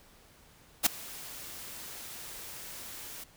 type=noise with ADSR envelope; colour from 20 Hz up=white; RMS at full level=-21 dBFS; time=0.83-3.24 s; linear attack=32 ms; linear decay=8 ms; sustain=-23 dB; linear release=6 ms; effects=pink hiss -59 dBFS RMS until 3.36 s